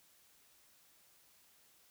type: silence
effects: white hiss -67 dBFS RMS until 1.9 s